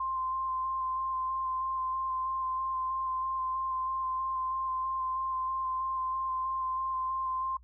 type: tone with vibrato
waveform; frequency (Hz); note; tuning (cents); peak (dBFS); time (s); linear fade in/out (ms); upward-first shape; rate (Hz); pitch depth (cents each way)
sine; 1046.5; C6; 0; -30; 0-7.57; 5; square; 3.1; 11
effects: noise-tail reverb RT60 0.1 s tail -23 dB re dry + added 60 Hz sine -53 dBFS peak until 7.63 s